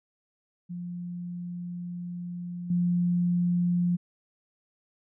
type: tone with level steps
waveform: sine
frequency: 175.7 Hz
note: F3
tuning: 11 cents sharp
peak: -33 / -22 dBFS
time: 0.69-3.97 s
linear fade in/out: 20 ms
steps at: 2.7 s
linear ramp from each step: 5 ms
effects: none